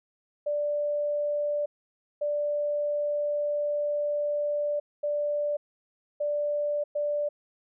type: tone bursts at uneven times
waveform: sine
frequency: 587.3 Hz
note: D5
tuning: in tune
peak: -25 dBFS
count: 5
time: 0.46-1.66 / 2.21-4.8 / 5.03-5.57 / 6.2-6.84 / 6.95-7.29 s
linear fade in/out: 10 ms
effects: none

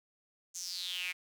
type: tone with high-pass filter sweep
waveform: sawtooth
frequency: 180.7 Hz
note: F#3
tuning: 41 cents flat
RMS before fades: -39 dBFS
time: 0.54-1.13 s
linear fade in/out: 20 ms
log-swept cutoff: 6700 to 2200 Hz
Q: 6.9
effects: none

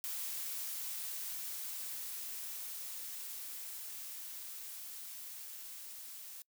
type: noise with level ramp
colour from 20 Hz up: blue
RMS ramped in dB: -40 to -49 dBFS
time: 0.04-6.42 s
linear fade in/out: 0 ms
effects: noise-tail reverb RT60 0.1 s tail -25 dB re dry

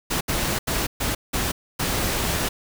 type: noise bursts at uneven times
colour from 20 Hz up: pink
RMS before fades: -24 dBFS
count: 6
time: 0.1-0.21 / 0.28-0.59 / 0.67-0.87 / 1-1.15 / 1.33-1.52 / 1.79-2.49 s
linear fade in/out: 10 ms
effects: none

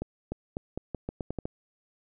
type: accelerating click train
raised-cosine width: 2 ms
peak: -19 dBFS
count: 10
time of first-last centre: 0.02-1.455 s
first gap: 300 ms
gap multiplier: 0.83
effects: none

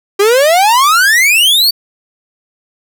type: exponential sweep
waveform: 45% pulse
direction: up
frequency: 388.7 to 4642 Hz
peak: -6 dBFS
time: 0.19-1.71 s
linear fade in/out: 10 ms
effects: none

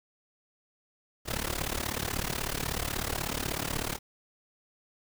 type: noise with amplitude modulation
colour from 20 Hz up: pink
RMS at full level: -29 dBFS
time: 1.25-3.99 s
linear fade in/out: 50 ms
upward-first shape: sine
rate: 36.3 Hz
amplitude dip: 90%
effects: none

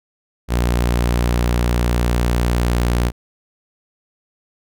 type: tone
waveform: sawtooth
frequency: 59.7 Hz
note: A#1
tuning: 42 cents sharp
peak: -11 dBFS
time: 0.48-3.12 s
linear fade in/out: 50 ms
effects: none

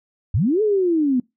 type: linear two-way sweep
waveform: sine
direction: up then down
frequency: 74 to 440 to 240.4 Hz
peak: -15 dBFS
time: 0.34-1.2 s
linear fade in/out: 5 ms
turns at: 0.62 s
effects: noise-tail reverb RT60 0.2 s tail -24 dB re dry

